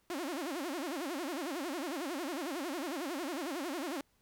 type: tone with vibrato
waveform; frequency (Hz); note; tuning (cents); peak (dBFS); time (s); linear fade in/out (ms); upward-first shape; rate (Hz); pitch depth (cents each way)
sawtooth; 311.1; D#4; 0; -32; 0.1-4.01; 2; sine; 11; 280
effects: pink hiss -73 dBFS RMS until 4.21 s